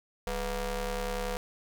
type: ring-modulated tone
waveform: sawtooth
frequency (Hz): 229.7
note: A#3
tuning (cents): -25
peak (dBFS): -24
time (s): 0.27-1.37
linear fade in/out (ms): 0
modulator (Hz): 265
effects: none